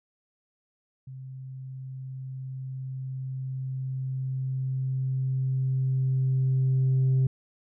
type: tone with level ramp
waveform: sine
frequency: 131.4 Hz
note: C3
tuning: 8 cents sharp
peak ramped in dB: -38 to -17 dBFS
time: 1.07-7.27 s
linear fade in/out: 5 ms
effects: tanh soft clip ceiling -18 dBFS